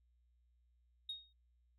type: tone with exponential decay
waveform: sine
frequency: 3735 Hz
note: A#7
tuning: 3 cents sharp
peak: -37 dBFS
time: 1.09-1.33 s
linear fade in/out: 5 ms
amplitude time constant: 51 ms
effects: tanh soft clip ceiling -36 dBFS + added 60 Hz sine -70 dBFS peak until 1.78 s